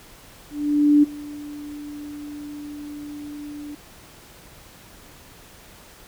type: tone with ADSR envelope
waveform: sine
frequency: 293.7 Hz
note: D4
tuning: in tune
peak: -10 dBFS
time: 0.5-3.75 s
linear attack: 530 ms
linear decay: 17 ms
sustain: -22 dB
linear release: 4 ms
effects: pink hiss -47 dBFS RMS until 6.07 s